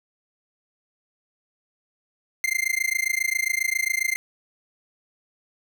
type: tone with amplitude modulation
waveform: 45% pulse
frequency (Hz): 2093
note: C7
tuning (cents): 0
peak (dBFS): -18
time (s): 2.44-4.16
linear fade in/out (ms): 0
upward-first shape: sine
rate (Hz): 27.4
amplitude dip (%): 100
effects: none